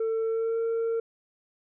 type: tone with pitch glide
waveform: sine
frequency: 448.2 to 456.8 Hz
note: A4 to A#4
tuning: +32 to -35 cents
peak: -22 dBFS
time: 0-1 s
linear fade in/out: 5 ms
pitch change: +33 cents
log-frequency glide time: 0.24-0.59 s
effects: tanh soft clip ceiling -24 dBFS